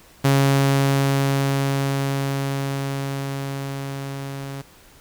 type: tone with level ramp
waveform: sawtooth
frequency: 137.7 Hz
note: C#3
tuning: 11 cents flat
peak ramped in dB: -10 to -26 dBFS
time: 0.24-4.62 s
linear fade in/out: 10 ms
effects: pink hiss -50 dBFS RMS until 5 s